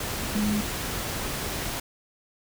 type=tone in noise; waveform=sine; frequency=209.9 Hz; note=G#3; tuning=19 cents sharp; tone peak=-23 dBFS; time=0.35-0.61 s; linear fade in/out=5 ms; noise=pink; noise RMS=-31 dBFS; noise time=0-1.8 s; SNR=+5 dB; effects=none